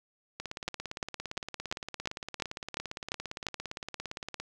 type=two click trains; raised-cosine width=0.2 ms; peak=-14 / -20 dBFS; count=9 / 71; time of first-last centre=0.68-3.467 / 0.4-4.4 s; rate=2.87 / 17.5 Hz; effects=none